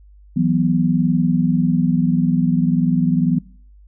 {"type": "chord", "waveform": "sine", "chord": "E suspended second", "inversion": "none", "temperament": "equal", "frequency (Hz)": [164.81, 185, 246.9], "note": ["E3", "F#3", "B3"], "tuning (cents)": [0, 0, 0], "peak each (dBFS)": -18, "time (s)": [0.36, 3.39], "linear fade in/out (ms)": 10, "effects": ["noise-tail reverb RT60 0.5 s tail -22 dB re dry", "added 50 Hz sine -43 dBFS peak until 3.87 s"]}